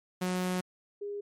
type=tone pair in turn; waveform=sawtooth / sine; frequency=182.5 / 407.9 Hz; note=F#3 / G#4; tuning=-24 / -31 cents; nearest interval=octave + major second; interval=1393 cents; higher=second; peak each=-25 / -34 dBFS; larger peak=first; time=0.21-0.61 / 1.01-1.21 s; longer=first; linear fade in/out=10 ms; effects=MP3 64 kbps